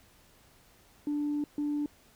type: tone bursts at uneven times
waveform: sine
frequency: 293.7 Hz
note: D4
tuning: in tune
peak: -27 dBFS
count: 2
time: 1.07-1.44 / 1.58-1.86 s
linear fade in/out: 2 ms
effects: tanh soft clip ceiling -25 dBFS + pink hiss -61 dBFS RMS until 2.15 s